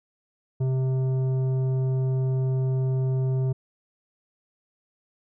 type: tone with tanh clipping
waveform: sine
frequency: 130.81 Hz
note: C3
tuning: in tune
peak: -23 dBFS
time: 0.6-3.53 s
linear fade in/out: 10 ms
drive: 10 dB
effects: none